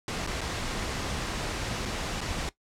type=noise with dropouts; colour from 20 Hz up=pink; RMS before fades=-32 dBFS; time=0.08-2.49 s; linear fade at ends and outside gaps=1 ms; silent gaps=0.265-0.273 / 0.408-0.414 / 1.853-1.857 / 2.207-2.213 s; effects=noise-tail reverb RT60 0.1 s tail -17 dB re dry + low-pass 7000 Hz 12 dB/octave